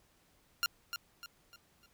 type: tone with echo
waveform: 15% pulse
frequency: 1396.9 Hz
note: F6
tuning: in tune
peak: -22 dBFS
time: 0.63-0.66 s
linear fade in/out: 0 ms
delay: 300 ms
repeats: 4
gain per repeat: -8 dB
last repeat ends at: 1.86 s
effects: pink hiss -69 dBFS RMS until 1.93 s